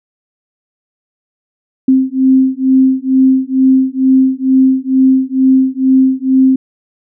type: beating tone pair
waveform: sine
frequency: 261.6 / 263.8 Hz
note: C4 / C4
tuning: 0 / +14 cents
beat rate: 2.2 Hz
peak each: -10 dBFS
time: 1.88-6.56 s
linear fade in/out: 5 ms
effects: none